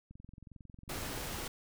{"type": "click train", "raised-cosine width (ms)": 5, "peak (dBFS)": -39, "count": 19, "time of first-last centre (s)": [0.11, 0.924], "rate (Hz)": 22.1}
{"type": "noise", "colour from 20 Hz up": "pink", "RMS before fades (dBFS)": -40, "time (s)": [0.89, 1.48], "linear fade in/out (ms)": 5}
{"effects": []}